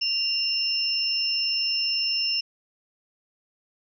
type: tone pair together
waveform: sine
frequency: 2794 / 5328 Hz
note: F7 / E8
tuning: 0 / +18 cents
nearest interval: major seventh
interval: 1118 cents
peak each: -27 / -24 dBFS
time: 0.01-2.41 s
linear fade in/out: 10 ms
effects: none